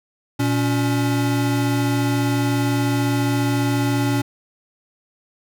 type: tone pair together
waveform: square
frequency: 118.9 / 282.4 Hz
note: A#2 / C#4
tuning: +35 / +32 cents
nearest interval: octave + minor third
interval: 1497 cents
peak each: -21 dBFS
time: 0.39-4.22 s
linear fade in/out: 10 ms
effects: none